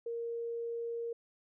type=tone; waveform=sine; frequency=466.2 Hz; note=A#4; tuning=in tune; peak=-35 dBFS; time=0.06-1.13 s; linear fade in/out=5 ms; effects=none

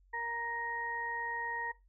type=harmonic tone; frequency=468 Hz; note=A#4; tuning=7 cents sharp; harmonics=1 / 2 / 4; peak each=-47 / -38 / -38 dBFS; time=0.13-1.72 s; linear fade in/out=10 ms; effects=noise-tail reverb RT60 0.2 s tail -18 dB re dry + added 46 Hz sine -62 dBFS peak until 1.88 s

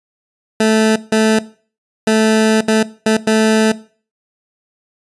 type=tone bursts at uneven times; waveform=20% pulse; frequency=219 Hz; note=A3; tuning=8 cents flat; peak=-5 dBFS; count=6; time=0.6-0.96 / 1.12-1.39 / 2.07-2.61 / 2.68-2.83 / 3.06-3.17 / 3.27-3.72 s; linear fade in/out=5 ms; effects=noise-tail reverb RT60 0.4 s tail -18 dB re dry + resampled to 24000 Hz

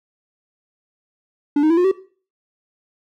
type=tone with pitch steps; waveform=triangle; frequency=290 / 310.8 / 333.1 / 357 / 382.7 Hz; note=D4 / D#4 / E4 / F4 / G4; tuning=-22 / -2 / +18 / +38 / -42 cents; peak=-10 dBFS; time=1.56-1.915 s; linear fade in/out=5 ms; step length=71 ms; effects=noise-tail reverb RT60 0.4 s tail -17 dB re dry

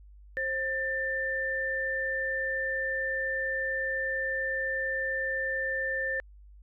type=tone pair together; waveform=sine; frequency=530 / 1784.3 Hz; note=C5 / A6; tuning=+22 / +24 cents; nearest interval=octave + major sixth; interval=2102 cents; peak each=-34 / -29 dBFS; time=0.37-6.2 s; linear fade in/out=0 ms; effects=added 50 Hz sine -49 dBFS peak until 6.62 s

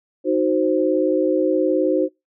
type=chord; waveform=sine; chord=C diminished; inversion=first; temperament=equal; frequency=311.1 / 370 / 523.3 Hz; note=Eb4 / Gb4 / C5; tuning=0 / 0 / 0 cents; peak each=-20 dBFS; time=0.24-2.09 s; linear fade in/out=50 ms; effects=noise-tail reverb RT60 0.2 s tail -25 dB re dry

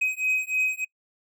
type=beating tone pair; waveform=triangle; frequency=2522 / 2525.3 Hz; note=D#7 / D#7; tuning=+23 / +25 cents; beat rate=3.3 Hz; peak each=-24 dBFS; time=0.01-0.85 s; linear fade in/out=10 ms; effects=noise-tail reverb RT60 0.1 s tail -26 dB re dry

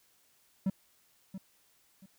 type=tone with echo; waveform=triangle; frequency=191.7 Hz; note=G3; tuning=38 cents flat; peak=-24 dBFS; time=0.66-0.7 s; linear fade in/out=5 ms; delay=680 ms; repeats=2; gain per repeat=-12 dB; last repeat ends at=2.06 s; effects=white hiss -68 dBFS RMS until 2.18 s

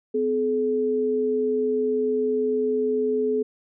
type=tone pair together; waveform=sine; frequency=254.3 / 427.7 Hz; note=C4 / A4; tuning=-49 / -49 cents; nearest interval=major sixth; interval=900 cents; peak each=-27 / -21 dBFS; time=0.14-3.43 s; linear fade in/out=10 ms; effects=none

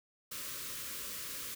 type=band-stop noise; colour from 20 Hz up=white; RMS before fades=-42 dBFS; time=0.31-1.55 s; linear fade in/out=10 ms; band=600 to 1000 Hz; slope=96 dB/octave; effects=none

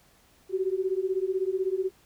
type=beating tone pair; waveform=sine; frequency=370 / 386 Hz; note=F#4 / G4; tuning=0 / -27 cents; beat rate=16 Hz; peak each=-28 dBFS; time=0.49-1.91 s; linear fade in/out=50 ms; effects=pink hiss -61 dBFS RMS until 2.05 s

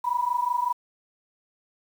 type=tone pair together; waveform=sine; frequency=961.7 / 987 Hz; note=B5 / B5; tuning=-46 / -1 cents; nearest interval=unison; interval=45 cents; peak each=-26 / -25 dBFS; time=0.04-0.73 s; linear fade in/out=10 ms; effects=8-bit

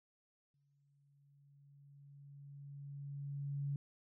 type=tone with exponential growth; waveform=sine; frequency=141.3 Hz; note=C#3; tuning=34 cents sharp; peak=-35 dBFS; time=0.54-3.76 s; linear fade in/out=2 ms; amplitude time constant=700 ms; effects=none

